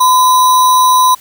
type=tone with sample-and-hold; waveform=sine; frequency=1013 Hz; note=B5; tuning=44 cents sharp; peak=-5 dBFS; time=0-1.15 s; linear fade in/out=10 ms; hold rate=4900 Hz; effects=white hiss -40 dBFS RMS until 1.2 s